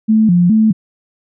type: tone with vibrato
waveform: sine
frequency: 196 Hz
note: G3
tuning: in tune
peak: -7 dBFS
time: 0.08-0.73 s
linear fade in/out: 20 ms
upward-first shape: square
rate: 2.4 Hz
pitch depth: 190 cents each way
effects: none